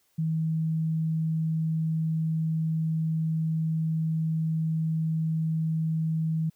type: tone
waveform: sine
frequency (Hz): 160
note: D#3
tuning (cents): +49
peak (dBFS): -24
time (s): 0.18-6.5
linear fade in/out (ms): 10
effects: white hiss -69 dBFS RMS until 6.55 s